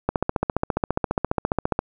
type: click train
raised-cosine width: 1 ms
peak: -6 dBFS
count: 26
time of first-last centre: 0.09-1.791 s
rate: 14.7 Hz
effects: none